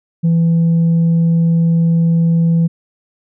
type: tone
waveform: sine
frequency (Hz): 166.5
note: E3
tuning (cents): +18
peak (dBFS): -7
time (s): 0.23-2.68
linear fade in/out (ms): 20
effects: tanh soft clip ceiling -8 dBFS